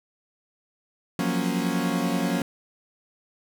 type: chord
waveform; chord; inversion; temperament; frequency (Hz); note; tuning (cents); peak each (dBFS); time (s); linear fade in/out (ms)
40% pulse; Gb major seventh; third; equal; 174.61 / 185 / 233.1 / 277.2; F3 / Gb3 / Bb3 / Db4; 0 / 0 / 0 / 0; -28; 1.19-2.42; 2
effects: none